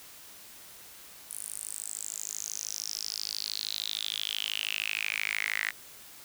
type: tone with high-pass filter sweep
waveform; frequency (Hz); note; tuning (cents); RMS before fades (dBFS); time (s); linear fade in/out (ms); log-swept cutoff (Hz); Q
sawtooth; 53; G#1; +36; -35; 1.3-5.71; 10; 10000 to 1900; 7.2
effects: white hiss -50 dBFS RMS until 6.24 s